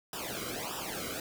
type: noise with flanger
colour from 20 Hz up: pink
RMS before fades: -38 dBFS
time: 0.13-1.2 s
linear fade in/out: 2 ms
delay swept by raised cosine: 0.46 to 1.15 ms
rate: 1.6 Hz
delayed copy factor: -1
effects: none